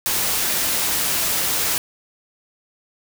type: noise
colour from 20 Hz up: white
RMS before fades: -21 dBFS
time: 0.06-1.78 s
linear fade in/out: 0 ms
effects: none